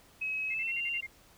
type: tone with pitch glide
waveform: sine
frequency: 2558 to 2773 Hz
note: D#7 to F7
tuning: +47 to -13 cents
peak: -31 dBFS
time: 0.21-1.01 s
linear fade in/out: 10 ms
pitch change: +140 cents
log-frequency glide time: 0.48-0.78 s
type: tone bursts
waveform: sine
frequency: 2120 Hz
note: C7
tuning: 22 cents sharp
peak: -36 dBFS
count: 7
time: 0.5-1.068 s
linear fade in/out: 10 ms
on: 46 ms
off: 41 ms
effects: pink hiss -60 dBFS RMS until 1.37 s